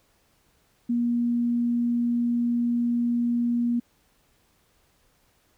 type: tone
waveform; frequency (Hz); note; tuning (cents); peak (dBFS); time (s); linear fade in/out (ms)
sine; 238.3; A#3; +38; -21; 0.89-3.8; 10
effects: pink hiss -65 dBFS RMS until 5.57 s